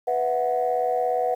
sine chord, B suspended fourth, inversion none, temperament equal with one note detuned, 493.9 / 659.3 / 736.6 Hz, B4 / E5 / F#5, 0 / 0 / -8 cents, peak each -24 / -27 / -23 dBFS, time 0.07-1.35 s, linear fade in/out 10 ms, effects tanh soft clip ceiling -13 dBFS + 9-bit

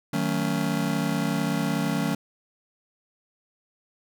square chord, D# half-diminished seventh, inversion none, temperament just, 155.56 / 186.68 / 224 / 280 Hz, D#3 / F#3 / A3 / C#4, 0 / +16 / +31 / +18 cents, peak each -30 dBFS, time 0.13-2.15 s, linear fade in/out 5 ms, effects none

